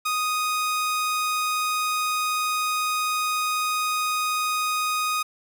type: tone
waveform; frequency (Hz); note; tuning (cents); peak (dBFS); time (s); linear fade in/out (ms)
sawtooth; 1244.5; D#6; 0; -19; 0.05-5.23; 10
effects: none